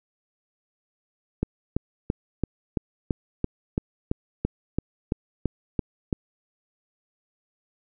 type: click train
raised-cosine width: 3 ms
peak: -10 dBFS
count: 15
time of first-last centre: 1.43-6.128 s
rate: 2.98 Hz
effects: none